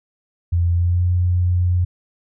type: tone with pitch glide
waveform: sine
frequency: 86.1 to 89.19 Hz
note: F2 to F2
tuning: -24 to +37 cents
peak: -14 dBFS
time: 0.52-1.85 s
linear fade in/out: 10 ms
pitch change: +61 cents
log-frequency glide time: 0.72-1.05 s
effects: none